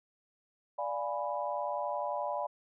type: chord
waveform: sine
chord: D diminished seventh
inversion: none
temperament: equal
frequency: 587.3 / 698.5 / 830.6 / 987.8 Hz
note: D5 / F5 / Ab5 / Cb6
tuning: 0 / 0 / 0 / 0 cents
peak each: -36 / -39 / -38 / -37 dBFS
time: 0.78-2.47 s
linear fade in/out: 10 ms
effects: none